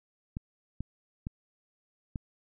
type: clicks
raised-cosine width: 5 ms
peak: -22 dBFS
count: 4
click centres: 0.369 / 0.806 / 1.269 / 2.158 s
effects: none